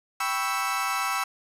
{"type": "chord", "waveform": "30% pulse", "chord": "C# half-diminished seventh", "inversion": "second", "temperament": "equal", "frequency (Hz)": [784, 987.8, 1108.7, 1318.5], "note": ["G5", "B5", "C#6", "E6"], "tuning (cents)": [0, 0, 0, 0], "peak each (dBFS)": [-30, -30, -29, -26], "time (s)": [0.2, 1.24], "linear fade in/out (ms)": 5, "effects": ["resampled to 32000 Hz", "9-bit"]}